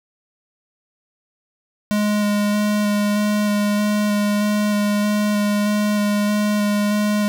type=tone with vibrato; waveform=square; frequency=207.7 Hz; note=G#3; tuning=in tune; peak=-17 dBFS; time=1.91-7.28 s; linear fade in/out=0 ms; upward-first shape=square; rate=1.6 Hz; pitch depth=10 cents each way; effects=none